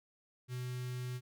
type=tone with notch filter; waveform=square; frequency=125.2 Hz; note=B2; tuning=24 cents sharp; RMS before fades=-40 dBFS; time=0.48-1.21 s; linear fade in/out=50 ms; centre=700 Hz; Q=0.6; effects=none